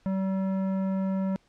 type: tone with tanh clipping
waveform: triangle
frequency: 191.4 Hz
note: G3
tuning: 41 cents flat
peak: -27 dBFS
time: 0.06-1.36 s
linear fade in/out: 0 ms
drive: 17 dB
effects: pink hiss -65 dBFS RMS until 1.48 s + low-pass 6000 Hz 12 dB/octave